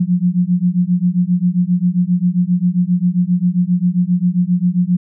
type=beating tone pair; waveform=sine; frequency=174.61 / 182.11 Hz; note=F3 / F#3; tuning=0 / -27 cents; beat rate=7.5 Hz; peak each=-15 dBFS; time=0-4.97 s; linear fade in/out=10 ms; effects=none